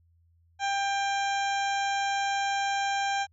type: harmonic tone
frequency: 794 Hz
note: G5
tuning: 22 cents sharp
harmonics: 1 / 2 / 3 / 4 / 5 / 7 / 8 / 9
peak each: -27 / -33 / -37 / -39 / -41 / -44 / -45 / -46 dBFS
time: 0.59-3.27 s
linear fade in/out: 50 ms
effects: added 84 Hz sine -61 dBFS peak until 3.32 s